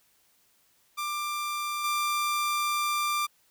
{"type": "tone with level steps", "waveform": "sawtooth", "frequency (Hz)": 1186, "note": "D6", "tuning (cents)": 17, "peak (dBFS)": [-26, -22], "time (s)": [0.97, 3.27], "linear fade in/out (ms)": 20, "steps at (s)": 1.84, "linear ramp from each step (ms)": 5, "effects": ["white hiss -66 dBFS RMS until 3.5 s"]}